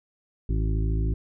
harmonic tone with a mistuned harmonic, 53.9 Hz, A1, 35 cents flat, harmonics 1 / 2 / 3 / 5 / 6 / 7, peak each -23 / -29 / -33 / -37 / -39 / -40 dBFS, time 0.49-1.14 s, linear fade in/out 5 ms, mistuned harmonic 1, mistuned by +19 cents, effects none

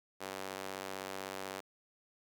sawtooth tone with high-pass filter, 95.9 Hz, G2, 37 cents flat, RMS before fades -43 dBFS, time 0.2-1.61 s, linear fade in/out 20 ms, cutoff 470 Hz, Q 0.82, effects none

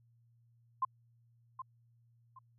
sine tone with echo, 1046.5 Hz, C6, in tune, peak -28 dBFS, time 0.82-0.85 s, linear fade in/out 5 ms, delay 770 ms, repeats 2, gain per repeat -11 dB, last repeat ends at 2.39 s, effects added 117 Hz sine -65 dBFS peak until 2.58 s

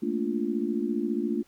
sine chord, Bb major seventh, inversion third, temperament just, 218.5 / 233.1 / 291.4 / 349.6 Hz, A3 / Bb3 / D4 / F4, -12 / 0 / -13 / +2 cents, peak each -31 dBFS, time 0.02-1.43 s, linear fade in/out 10 ms, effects pink hiss -63 dBFS RMS until 1.47 s

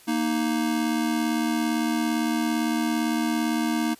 square tone pair together, 233.1 / 310.8 Hz, A#3 / D#4, 0 / -2 cents, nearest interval perfect fourth, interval 498 cents, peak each -26 dBFS, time 0.07-3.95 s, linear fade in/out 20 ms, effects white hiss -52 dBFS RMS until 3.99 s + resampled to 32000 Hz

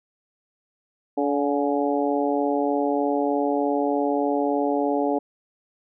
harmonic tone with a mistuned harmonic, 143.3 Hz, D3, 42 cents flat, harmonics 2 / 3 / 4 / 5 / 6, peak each -24 / -26 / -27 / -28 / -29 dBFS, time 1.17-5.19 s, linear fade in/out 10 ms, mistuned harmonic 6, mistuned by -41 cents, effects none

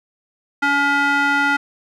square tone with band-pass filter, 283.3 Hz, C#4, 38 cents sharp, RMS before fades -17 dBFS, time 0.62-1.57 s, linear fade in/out 10 ms, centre 1500 Hz, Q 2.2, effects none

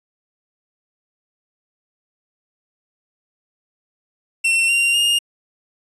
45% pulse tone with pitch steps, 2706 / 2768 / 2831 Hz, E7 / F7 / F7, +45 / -16 / +23 cents, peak -14 dBFS, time 4.44-5.19 s, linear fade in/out 10 ms, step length 250 ms, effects resampled to 24000 Hz

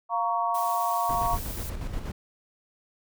sine chord, Bb minor, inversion second, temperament just, 699.2 / 932.3 / 1118.8 Hz, F5 / Bb5 / Db6, +2 / 0 / +16 cents, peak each -28 dBFS, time 0.09-1.38 s, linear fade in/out 50 ms
blue noise, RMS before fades -39 dBFS, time 0.54-1.7 s, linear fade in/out 10 ms
brown noise with tremolo, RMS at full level -31 dBFS, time 1.09-2.12 s, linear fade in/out 5 ms, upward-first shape square, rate 8.3 Hz, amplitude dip 45%
effects none

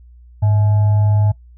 sine tone with frequency modulation, 103.83 Hz, G#2, in tune, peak -11 dBFS, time 0.42-1.32 s, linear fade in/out 10 ms, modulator 748 Hz, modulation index 0.2, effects noise-tail reverb RT60 0.1 s tail -18 dB re dry + added 60 Hz sine -40 dBFS peak until 1.57 s

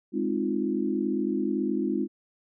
sine chord, F minor seventh, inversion first, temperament equal, 207.7 / 261.6 / 311.1 / 349.2 Hz, Ab3 / C4 / Eb4 / F4, 0 / 0 / 0 / 0 cents, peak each -30 dBFS, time 0.12-2.08 s, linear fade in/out 50 ms, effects none

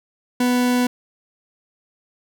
40% pulse tone, 247.4 Hz, B3, 3 cents sharp, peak -15 dBFS, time 0.4-0.87 s, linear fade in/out 5 ms, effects none

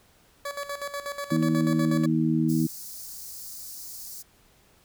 20% pulse tone with tremolo, 569 Hz, C#5, 45 cents sharp, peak -25 dBFS, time 0.45-2.06 s, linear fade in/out 5 ms, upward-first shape square, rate 8.2 Hz, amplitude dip 70%
harmonic tone, 79.7 Hz, D#2, 42 cents sharp, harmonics 2 / 3 / 4, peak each -25 / -25 / -25 dBFS, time 1.31-2.67 s, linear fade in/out 10 ms
white high-pass noise, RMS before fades -40 dBFS, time 2.48-4.23 s, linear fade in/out 20 ms, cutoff 4500 Hz, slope 48 dB/octave
effects pink hiss -60 dBFS RMS until 4.84 s

